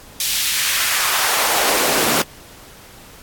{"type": "noise with high-pass filter sweep", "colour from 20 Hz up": "pink", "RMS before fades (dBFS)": -18, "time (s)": [0.2, 2.22], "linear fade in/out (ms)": 2, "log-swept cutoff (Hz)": [3800, 250], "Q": 1, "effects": ["pink hiss -42 dBFS RMS until 3.22 s", "AAC 64 kbps"]}